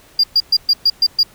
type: tone bursts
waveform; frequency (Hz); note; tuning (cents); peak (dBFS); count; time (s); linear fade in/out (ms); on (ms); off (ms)
sine; 4797; D8; +36; -7; 7; 0.19-1.232; 5; 46; 120
effects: tanh soft clip ceiling -6 dBFS + pink hiss -47 dBFS RMS until 1.34 s